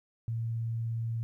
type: tone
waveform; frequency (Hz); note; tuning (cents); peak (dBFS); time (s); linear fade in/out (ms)
sine; 114.6; A#2; -29; -30; 0.28-1.23; 0
effects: 12-bit